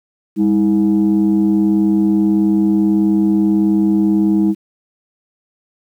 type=tone pair together; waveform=sine; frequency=201.6 / 320 Hz; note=G3 / D#4; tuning=+49 / +49 cents; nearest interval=minor sixth; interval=800 cents; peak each=-12 dBFS; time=0.36-4.55 s; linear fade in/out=50 ms; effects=tanh soft clip ceiling -6 dBFS + 8-bit